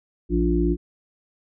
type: harmonic tone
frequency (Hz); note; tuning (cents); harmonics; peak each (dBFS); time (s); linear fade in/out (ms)
58.27; A#1; 0; 1 / 3 / 5 / 6; -22 / -25 / -24 / -23; 0.29-0.77; 50
effects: none